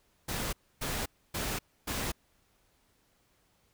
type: noise bursts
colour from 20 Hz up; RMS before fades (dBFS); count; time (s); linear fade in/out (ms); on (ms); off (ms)
pink; -34; 4; 0.28-2.12; 10; 250; 280
effects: pink hiss -70 dBFS RMS until 3.73 s